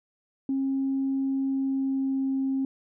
sine tone with pitch glide, 270 to 268 Hz, C#4 to C4, -45 to +42 cents, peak -23 dBFS, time 0.49-2.65 s, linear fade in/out 2 ms, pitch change -13 cents, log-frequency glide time 1.24-2.38 s, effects tanh soft clip ceiling -19 dBFS

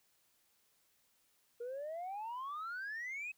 sine exponential sweep, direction up, 466.2 to 2579 Hz, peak -38 dBFS, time 1.6-3.32 s, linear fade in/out 10 ms, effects tanh soft clip ceiling -38 dBFS + white hiss -74 dBFS RMS until 3.37 s

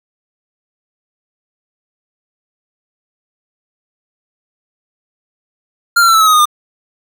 square tone with pitch steps, 1396.9 / 1368.2 / 1340 / 1312.4 / 1285.4 / 1259 / 1233 / 1207.7 Hz, F6 / F6 / E6 / E6 / E6 / D#6 / D#6 / D6, 0 / -36 / +28 / -8 / -44 / +20 / -16 / +48 cents, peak -7 dBFS, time 5.96-6.456 s, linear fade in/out 10 ms, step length 62 ms, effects none

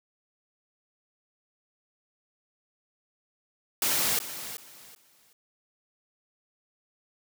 white noise with echo, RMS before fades -26 dBFS, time 3.82-4.19 s, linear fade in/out 2 ms, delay 380 ms, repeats 3, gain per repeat -12 dB, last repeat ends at 5.33 s, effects high-pass 100 Hz 12 dB/octave

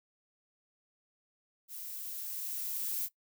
violet noise with level ramp, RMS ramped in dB -44 to -34 dBFS, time 1.68-3.09 s, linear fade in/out 50 ms, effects noise-tail reverb RT60 0.1 s tail -18 dB re dry

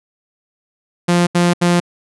sawtooth tone bursts, 174.6 Hz, F3, in tune, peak -7 dBFS, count 3, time 1.08-1.802 s, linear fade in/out 10 ms, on 190 ms, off 76 ms, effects resampled to 24000 Hz

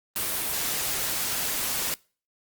white noise, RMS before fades -28 dBFS, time 0.16-1.94 s, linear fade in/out 0 ms, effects noise-tail reverb RT60 0.4 s tail -25 dB re dry + Opus 32 kbps

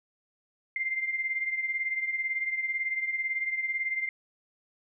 sine beating tone pair, 2093 / 2111 Hz, C7 / C7, 0 / +15 cents, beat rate 18 Hz, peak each -29 / -35 dBFS, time 0.76-4.09 s, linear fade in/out 2 ms, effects none

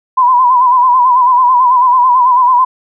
sine tone with vibrato, 1000 Hz, B5, 21 cents sharp, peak -5 dBFS, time 0.17-2.65 s, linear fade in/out 10 ms, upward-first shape sine, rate 9.1 Hz, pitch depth 69 cents each way, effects none

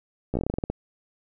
slowing click train, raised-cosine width 2 ms, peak -13 dBFS, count 12, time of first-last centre 0.34-0.7 s, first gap 14 ms, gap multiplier 1.16, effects none

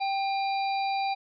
harmonic tone with a mistuned harmonic, 784 Hz, G5, in tune, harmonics 1 / 3 / 5 / 6, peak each -26 / -36 / -40 / -42 dBFS, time 0-1.15 s, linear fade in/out 20 ms, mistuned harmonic 3, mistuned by +41 cents, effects none

